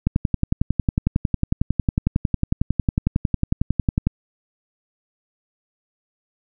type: click train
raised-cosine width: 5 ms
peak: -5 dBFS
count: 45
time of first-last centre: 0.07-4.07 s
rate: 11 Hz
effects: none